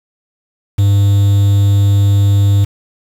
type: tone with quantisation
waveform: triangle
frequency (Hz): 100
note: G2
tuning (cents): +35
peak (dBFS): -5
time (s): 0.78-2.65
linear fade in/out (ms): 10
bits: 5
effects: none